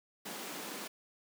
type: high-pass noise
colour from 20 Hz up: pink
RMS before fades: -43 dBFS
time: 0.25-0.88 s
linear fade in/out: 10 ms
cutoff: 180 Hz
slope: 48 dB/octave
effects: none